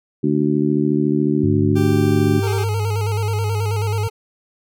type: harmonic tone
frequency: 74 Hz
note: D2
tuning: 14 cents sharp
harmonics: 2 / 3 / 4 / 5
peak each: -21 / -20 / -19 / -21 dBFS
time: 0.23-2.4 s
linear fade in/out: 10 ms
type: tone with pitch glide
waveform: sine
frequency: 100.7 to 101.93 Hz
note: G2 to G#2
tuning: +47 to -32 cents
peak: -18 dBFS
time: 1.43-4.08 s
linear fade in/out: 10 ms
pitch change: +21 cents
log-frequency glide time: 1.8-1.9 s
type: tone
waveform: 40% pulse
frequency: 392 Hz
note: G4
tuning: in tune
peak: -22 dBFS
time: 1.75-2.65 s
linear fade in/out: 20 ms
type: tone with vibrato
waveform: 25% pulse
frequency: 439.6 Hz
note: A4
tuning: 2 cents flat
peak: -21 dBFS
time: 2.42-4.1 s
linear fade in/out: 20 ms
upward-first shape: square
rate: 9.3 Hz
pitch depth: 69 cents each way
effects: none